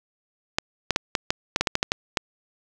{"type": "clicks", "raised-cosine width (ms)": 0.2, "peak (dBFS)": -3, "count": 12, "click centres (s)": [0.585, 0.907, 0.961, 1.152, 1.305, 1.561, 1.61, 1.672, 1.754, 1.829, 1.919, 2.172], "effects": []}